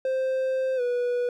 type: tone with pitch glide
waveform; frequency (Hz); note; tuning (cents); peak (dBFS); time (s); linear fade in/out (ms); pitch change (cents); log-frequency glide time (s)
triangle; 523.3 to 488.3; C5 to B4; 0 to -20; -21; 0.05-1.29; 2; -120; 0.76-0.81
effects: none